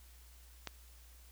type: click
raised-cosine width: 0.2 ms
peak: -22 dBFS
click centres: 0.673 s
effects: added 60 Hz sine -56 dBFS peak until 1.31 s + white hiss -63 dBFS RMS until 1.31 s

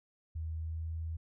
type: tone with pitch glide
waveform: sine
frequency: 80.1 to 81.17 Hz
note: E2 to E2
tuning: -49 to -26 cents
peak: -35 dBFS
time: 0.35-1.17 s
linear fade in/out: 10 ms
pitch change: +23 cents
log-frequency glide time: 0.55-0.92 s
effects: none

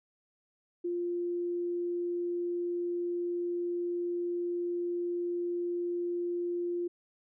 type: tone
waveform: sine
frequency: 349.2 Hz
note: F4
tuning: in tune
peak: -30 dBFS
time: 0.84-6.88 s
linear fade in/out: 10 ms
effects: none

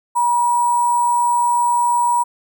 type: tone with sample-and-hold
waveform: sine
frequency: 963 Hz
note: B5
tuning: 44 cents flat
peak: -13 dBFS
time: 0.15-2.24 s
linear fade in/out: 20 ms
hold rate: 8820 Hz
effects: none

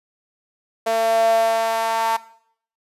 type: tone with high-pass filter sweep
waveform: sawtooth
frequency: 225.7 Hz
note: A3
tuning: 44 cents sharp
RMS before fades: -19 dBFS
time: 0.86-2.17 s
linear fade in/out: 10 ms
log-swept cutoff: 590 to 890 Hz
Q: 7.2
effects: noise-tail reverb RT60 0.6 s tail -17 dB re dry + resampled to 32000 Hz

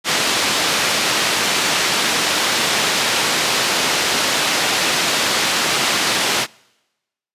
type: band-pass noise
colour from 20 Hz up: white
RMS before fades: -18 dBFS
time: 0.04-6.47 s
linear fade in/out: 50 ms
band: 160 to 4800 Hz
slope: 12 dB/octave
effects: noise-tail reverb RT60 1.0 s tail -26 dB re dry + resampled to 32000 Hz

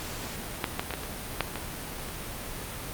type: clicks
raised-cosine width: 0.3 ms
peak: -9 / -11 / -16 / -15 / -20 / -8 / -17 / -22 dBFS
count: 8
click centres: 0.642 / 0.795 / 0.907 / 0.938 / 1.035 / 1.407 / 1.557 / 2.087 s
effects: pink hiss -37 dBFS RMS until 2.93 s + Opus 48 kbps

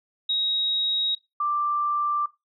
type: tone pair in turn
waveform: sine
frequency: 3794 / 1178.9 Hz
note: A#7 / D6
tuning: +30 / +6 cents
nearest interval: octave + minor sixth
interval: 2024 cents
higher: first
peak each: -22 dBFS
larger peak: neither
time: 0.29-1.15 / 1.4-2.26 s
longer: neither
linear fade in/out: 5 ms
effects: noise-tail reverb RT60 0.2 s tail -17 dB re dry

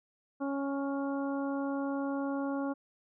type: harmonic tone with a mistuned harmonic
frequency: 277.2 Hz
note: C#4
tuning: in tune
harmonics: 1 / 2 / 3 / 4 / 5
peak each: -32 / -38 / -42 / -44 / -46 dBFS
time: 0.4-2.74 s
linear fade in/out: 20 ms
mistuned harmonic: 5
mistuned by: +18 cents
effects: none

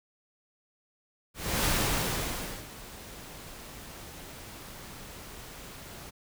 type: noise with ADSR envelope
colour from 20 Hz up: pink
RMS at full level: -26 dBFS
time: 1.34-6.11 s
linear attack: 300 ms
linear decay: 1000 ms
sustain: -19 dB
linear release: 21 ms
effects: none

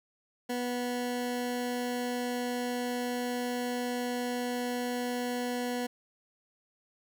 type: tone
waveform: 20% pulse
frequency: 245.4 Hz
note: B3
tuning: 11 cents flat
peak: -26 dBFS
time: 0.49-5.87 s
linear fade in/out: 10 ms
effects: none

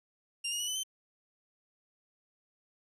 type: tone with pitch steps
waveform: 20% pulse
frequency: 2791 / 2863 / 2937 / 3012 / 3090 Hz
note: F7 / F7 / F#7 / F#7 / G7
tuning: -2 / +42 / -13 / +30 / -26 cents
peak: -27 dBFS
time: 0.44-0.835 s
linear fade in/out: 10 ms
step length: 79 ms
effects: resampled to 32000 Hz

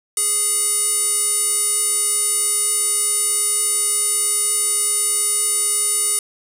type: tone with band-pass filter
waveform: square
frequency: 415.3 Hz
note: G#4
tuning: in tune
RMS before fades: -19 dBFS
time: 0.17-6.19 s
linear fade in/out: 2 ms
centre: 9600 Hz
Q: 6.6
effects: none

